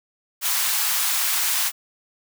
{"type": "high-pass noise", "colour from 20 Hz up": "white", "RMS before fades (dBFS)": -22, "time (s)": [0.41, 1.72], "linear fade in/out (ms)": 50, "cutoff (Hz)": 830, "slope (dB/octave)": 24, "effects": []}